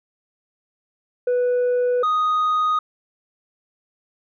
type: tone pair in turn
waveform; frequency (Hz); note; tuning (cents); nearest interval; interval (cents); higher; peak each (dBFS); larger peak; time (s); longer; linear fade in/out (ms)
sine; 493.1 / 1244.7; B4 / D#6; -3 / 0; octave + major third; 1603; second; -14; neither; 1.27-2.03 / 2.03-2.79; neither; 5
effects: tanh soft clip ceiling -16 dBFS